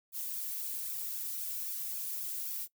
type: noise with flanger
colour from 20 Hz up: violet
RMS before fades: -38 dBFS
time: 0.12-2.68 s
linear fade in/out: 50 ms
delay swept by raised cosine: 0.99 to 2.39 ms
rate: 3.8 Hz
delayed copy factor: -0.9
effects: noise-tail reverb RT60 0.1 s tail -20 dB re dry

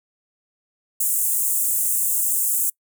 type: high-pass noise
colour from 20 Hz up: pink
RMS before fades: -21 dBFS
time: 1-2.7 s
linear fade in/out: 5 ms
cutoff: 7500 Hz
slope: 48 dB/octave
effects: noise-tail reverb RT60 0.1 s tail -26 dB re dry

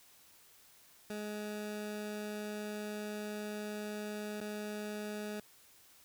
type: tone with dropouts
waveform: 20% pulse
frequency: 210 Hz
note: G#3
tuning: 19 cents sharp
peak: -34 dBFS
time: 1.1-5.4 s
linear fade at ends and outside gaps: 2 ms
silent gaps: 4.404-4.412 s
effects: white hiss -62 dBFS RMS until 6.04 s

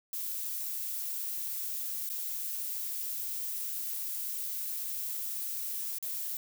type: noise with dropouts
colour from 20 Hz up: violet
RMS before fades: -36 dBFS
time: 0.13-6.37 s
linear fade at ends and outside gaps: 1 ms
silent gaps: 2.091-2.099 / 5.985-6.026 s
effects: none

